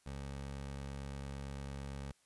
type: tone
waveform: 20% pulse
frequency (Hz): 68.9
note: C#2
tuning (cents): -10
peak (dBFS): -37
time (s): 0.06-2.12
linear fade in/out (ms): 5
effects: white hiss -72 dBFS RMS until 2.25 s + resampled to 24000 Hz